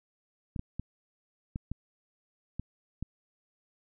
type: clicks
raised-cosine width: 5 ms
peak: -22 dBFS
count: 7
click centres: 0.562 / 0.594 / 0.796 / 1.559 / 1.716 / 2.596 / 3.026 s
effects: none